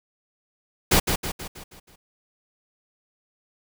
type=noise with echo; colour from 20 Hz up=pink; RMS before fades=-17 dBFS; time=0.91-1 s; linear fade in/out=10 ms; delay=160 ms; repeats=6; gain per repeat=-6 dB; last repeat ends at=1.96 s; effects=none